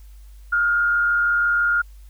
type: tone with frequency modulation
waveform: sine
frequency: 1413 Hz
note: F6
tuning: 20 cents sharp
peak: -16 dBFS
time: 0.52-1.82 s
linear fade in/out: 10 ms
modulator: 99.9 Hz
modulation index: 0.42
effects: added 50 Hz sine -40 dBFS peak until 2.09 s + white hiss -59 dBFS RMS until 2.09 s